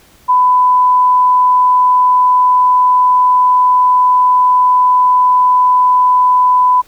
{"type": "tone", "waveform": "sine", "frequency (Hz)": 1000, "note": "B5", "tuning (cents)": 21, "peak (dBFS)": -6, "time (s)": [0.28, 6.82], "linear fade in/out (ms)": 20, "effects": ["pink hiss -46 dBFS RMS until 6.87 s"]}